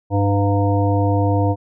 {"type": "harmonic tone with a mistuned harmonic", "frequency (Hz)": 100, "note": "G2", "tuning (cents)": 35, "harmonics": [1, 3, 5, 7, 9], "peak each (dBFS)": [-16, -21, -23, -24, -26], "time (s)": [0.1, 1.56], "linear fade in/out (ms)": 50, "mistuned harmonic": 9, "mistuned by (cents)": 43, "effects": []}